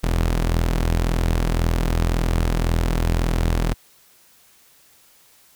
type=tone pair together; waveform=sawtooth; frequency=41.88 / 81 Hz; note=E1 / E2; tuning=+28 / -30 cents; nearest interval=major seventh; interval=1142 cents; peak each=-14 / -24 dBFS; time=0.03-3.74 s; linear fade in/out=10 ms; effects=white hiss -54 dBFS RMS until 5.55 s